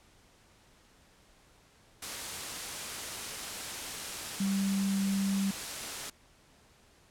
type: tone in noise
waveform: sine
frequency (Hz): 196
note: G3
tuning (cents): 0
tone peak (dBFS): -27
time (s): 4.4-5.51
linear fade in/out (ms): 5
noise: white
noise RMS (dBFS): -38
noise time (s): 2.02-6.1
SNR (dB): +8
effects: pink hiss -62 dBFS RMS until 7.1 s + low-pass 10000 Hz 12 dB/octave